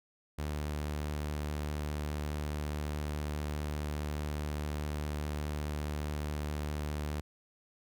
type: tone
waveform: sawtooth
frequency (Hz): 74.6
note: D2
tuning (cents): +28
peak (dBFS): -30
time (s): 0.38-7.21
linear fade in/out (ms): 10
effects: none